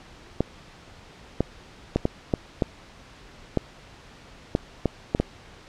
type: clicks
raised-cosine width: 2 ms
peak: -7 dBFS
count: 11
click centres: 0.406 / 1.406 / 1.96 / 2.054 / 2.338 / 2.622 / 3.573 / 4.551 / 4.857 / 5.149 / 5.2 s
effects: pink hiss -48 dBFS RMS until 5.68 s + low-pass 5000 Hz 12 dB/octave